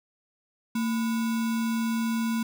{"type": "tone with sample-and-hold", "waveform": "sine", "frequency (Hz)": 227.5, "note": "A#3", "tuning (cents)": -42, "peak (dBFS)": -24, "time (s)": [0.75, 2.43], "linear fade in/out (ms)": 5, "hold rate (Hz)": 1225, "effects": []}